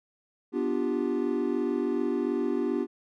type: chord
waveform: triangle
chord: G dominant seventh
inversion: first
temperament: equal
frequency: 246.9 / 293.7 / 349.2 / 392 Hz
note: B3 / D4 / F4 / G4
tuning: 0 / 0 / 0 / 0 cents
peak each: -29 dBFS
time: 0.52-2.87 s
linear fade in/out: 50 ms
effects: none